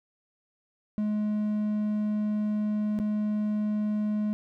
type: tone with dropouts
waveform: triangle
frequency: 211 Hz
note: G#3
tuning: 28 cents sharp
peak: -23 dBFS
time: 0.98-4.33 s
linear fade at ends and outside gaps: 0 ms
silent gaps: 2.989-2.999 s
effects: none